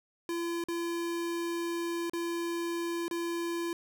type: tone with dropouts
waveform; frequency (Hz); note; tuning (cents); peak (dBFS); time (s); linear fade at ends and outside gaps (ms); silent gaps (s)
square; 340; F4; -46; -32; 0.29-3.73; 1; 0.639-0.685 / 2.097-2.134 / 3.081-3.111
effects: none